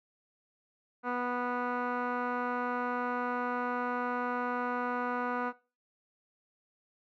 15% pulse tone with low-pass filter, 245.8 Hz, B3, 8 cents flat, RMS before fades -33 dBFS, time 1.03-5.53 s, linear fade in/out 50 ms, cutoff 1500 Hz, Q 7.9, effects noise-tail reverb RT60 0.3 s tail -17 dB re dry

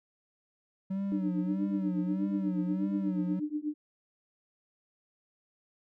triangle tone with vibrato, 188.6 Hz, F#3, 33 cents sharp, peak -28 dBFS, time 0.9-3.4 s, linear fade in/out 10 ms, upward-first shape sine, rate 1.6 Hz, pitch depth 86 cents each way
sine tone with tremolo, 300 Hz, D4, 37 cents sharp, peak -27 dBFS, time 1.12-3.74 s, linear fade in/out 0 ms, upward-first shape triangle, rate 8.3 Hz, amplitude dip 100%
effects none

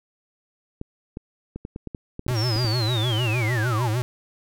clicks, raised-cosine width 3 ms, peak -19 dBFS, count 12, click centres 0.814 / 1.171 / 1.56 / 1.651 / 1.761 / 1.873 / 1.948 / 2.194 / 2.265 / 2.31 / 2.561 / 2.647 s
square tone with vibrato, 116.1 Hz, A#2, 7 cents flat, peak -22 dBFS, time 2.28-4.02 s, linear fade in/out 0 ms, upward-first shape sine, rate 6.6 Hz, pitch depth 160 cents each way
sine linear sweep, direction down, 5670 to 698.5 Hz, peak -27 dBFS, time 2.34-3.91 s, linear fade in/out 50 ms
effects none

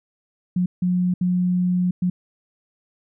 sine tone bursts at uneven times, 180 Hz, F#3, 47 cents flat, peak -17 dBFS, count 4, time 0.56-0.66 / 0.82-1.14 / 1.21-1.91 / 2.02-2.1 s, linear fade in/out 5 ms, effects none

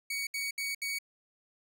sawtooth tone bursts, 2245 Hz, C#7, 21 cents sharp, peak -29 dBFS, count 4, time 0.1-0.987 s, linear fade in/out 5 ms, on 170 ms, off 69 ms, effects none

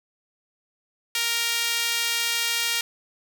sawtooth tone with high-pass filter, 466.2 Hz, A#4, in tune, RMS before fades -25 dBFS, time 1.15-2.81 s, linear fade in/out 2 ms, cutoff 2600 Hz, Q 1.1, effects none

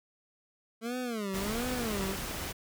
25% pulse tone with vibrato, 220 Hz, A3, in tune, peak -29 dBFS, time 0.81-2.16 s, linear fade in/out 50 ms, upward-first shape sine, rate 1.4 Hz, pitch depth 240 cents each way
pink noise, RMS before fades -37 dBFS, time 1.33-2.53 s, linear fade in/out 20 ms
effects none

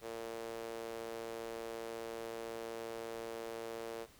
sawtooth tone with high-pass filter, 114.5 Hz, A#2, 31 cents flat, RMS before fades -44 dBFS, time 0.01-4.07 s, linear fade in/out 50 ms, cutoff 450 Hz, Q 3, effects pink hiss -62 dBFS RMS until 4.19 s

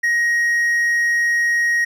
triangle tone, 1883 Hz, A#6, 17 cents sharp, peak -13 dBFS, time 0.03-1.85 s, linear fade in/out 10 ms, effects none

